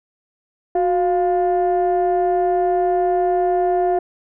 sine tone pair together, 366.9 / 699 Hz, F#4 / F5, -15 / +1 cents, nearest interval major seventh, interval 1116 cents, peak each -16 dBFS, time 0.75-3.99 s, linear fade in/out 5 ms, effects tanh soft clip ceiling -11 dBFS

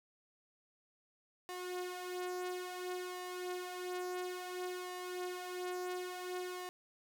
sawtooth tone with flanger, 362.1 Hz, F#4, 37 cents flat, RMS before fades -42 dBFS, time 1.49-6.69 s, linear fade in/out 0 ms, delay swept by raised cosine 1.7 to 5.7 ms, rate 0.58 Hz, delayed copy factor +0.55, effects none

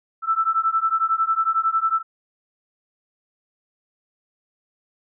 sine beating tone pair, 1318.5 / 1329.5 Hz, E6 / E6, 0 / +14 cents, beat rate 11 Hz, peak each -21 dBFS, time 0.22-2.03 s, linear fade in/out 50 ms, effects none

